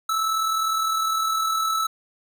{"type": "tone with amplitude modulation", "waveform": "square", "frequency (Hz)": 1311, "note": "E6", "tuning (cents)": -10, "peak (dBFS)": -20, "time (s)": [0.09, 1.87], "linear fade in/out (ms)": 5, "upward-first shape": "sine", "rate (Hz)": 39.8, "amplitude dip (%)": 40, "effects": []}